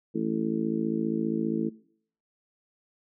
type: harmonic tone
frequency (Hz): 55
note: A1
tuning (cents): 0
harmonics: 3 / 4 / 5 / 6 / 7 / 8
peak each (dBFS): -36 / -30 / -35 / -30 / -41 / -35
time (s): 0.14-1.7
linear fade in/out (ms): 20
effects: noise-tail reverb RT60 0.6 s tail -21 dB re dry